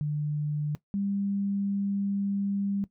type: tone pair in turn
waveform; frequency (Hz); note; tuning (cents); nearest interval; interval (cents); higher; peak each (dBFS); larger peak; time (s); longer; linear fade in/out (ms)
sine; 148.9 / 199.23; D3 / G3; +24 / +28; perfect fourth; 504; second; -26; neither; 0.01-0.75 / 0.94-2.84; second; 0
effects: noise-tail reverb RT60 0.1 s tail -17 dB re dry